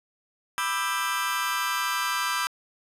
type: chord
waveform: sawtooth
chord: E minor seventh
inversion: second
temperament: just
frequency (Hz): 988.9 / 1186.7 / 1318.5 / 1582.2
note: B5 / D6 / E6 / G6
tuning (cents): +2 / +18 / 0 / +16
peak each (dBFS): -27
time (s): 0.58-2.47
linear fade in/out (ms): 0
effects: resampled to 32000 Hz + 8-bit